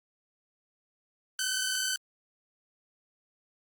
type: tone pair together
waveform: 10% pulse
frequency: 1504.3 / 1543 Hz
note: F#6 / G6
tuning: +28 / -28 cents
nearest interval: unison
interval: 44 cents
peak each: -23 dBFS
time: 1.39-1.96 s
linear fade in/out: 2 ms
effects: Opus 32 kbps